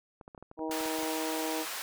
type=clicks; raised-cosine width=1 ms; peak=-33 dBFS; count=12; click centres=0.212 / 0.279 / 0.348 / 0.378 / 0.426 / 0.514 / 0.592 / 0.696 / 0.809 / 0.859 / 0.988 / 1.032 s
type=harmonic tone; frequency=158.5 Hz; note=D#3; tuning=32 cents sharp; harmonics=2 / 3 / 4 / 5 / 6; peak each=-35 / -38 / -40 / -42 / -41 dBFS; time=0.57-1.66 s; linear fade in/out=50 ms
type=high-pass noise; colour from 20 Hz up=pink; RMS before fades=-38 dBFS; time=0.71-1.82 s; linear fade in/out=0 ms; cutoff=900 Hz; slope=12 dB/octave
effects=none